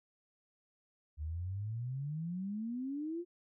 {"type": "exponential sweep", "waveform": "sine", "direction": "up", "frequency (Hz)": [73.1, 356.8], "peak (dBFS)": -36, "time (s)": [1.17, 3.25], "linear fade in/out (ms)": 50, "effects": []}